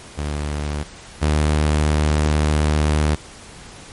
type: tone pair in turn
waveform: sawtooth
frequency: 73.9 / 75.67 Hz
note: D2 / D#2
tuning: +11 / -48 cents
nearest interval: unison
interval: 41 cents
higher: second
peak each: -18 / -11 dBFS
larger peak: second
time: 0.17-0.84 / 1.21-3.16 s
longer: second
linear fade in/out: 20 ms
effects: pink hiss -40 dBFS RMS until 3.92 s + MP3 48 kbps